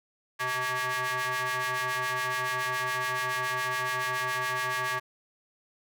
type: ring-modulated tone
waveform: sawtooth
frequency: 253.9 Hz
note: B3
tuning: 48 cents sharp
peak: -21 dBFS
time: 0.39-5 s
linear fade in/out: 20 ms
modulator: 1400 Hz
effects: none